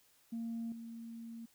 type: tone with level steps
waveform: sine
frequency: 229.8 Hz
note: A#3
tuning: 25 cents flat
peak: -36 / -44 dBFS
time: 0.32-1.46 s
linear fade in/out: 10 ms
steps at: 0.72 s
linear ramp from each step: 2 ms
effects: tanh soft clip ceiling -34 dBFS + white hiss -69 dBFS RMS until 1.54 s